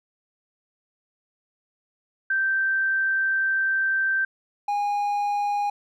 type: tone pair in turn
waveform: sine / triangle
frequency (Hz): 1562 / 819.4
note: G6 / G#5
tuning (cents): -7 / -24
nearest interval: major seventh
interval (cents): 1117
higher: first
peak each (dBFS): -20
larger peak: neither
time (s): 2.3-4.25 / 4.68-5.7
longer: first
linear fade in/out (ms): 5
effects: none